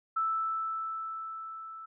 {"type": "tone with level ramp", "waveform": "sine", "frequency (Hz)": 1318.5, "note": "E6", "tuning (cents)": 0, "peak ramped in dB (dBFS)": [-26, -42], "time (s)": [0.16, 1.86], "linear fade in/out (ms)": 10, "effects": []}